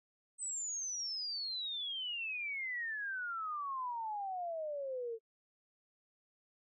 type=exponential sweep; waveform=sine; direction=down; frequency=8260 to 443.6 Hz; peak=-37 dBFS; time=0.38-5.19 s; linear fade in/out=50 ms; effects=noise-tail reverb RT60 0.1 s tail -24 dB re dry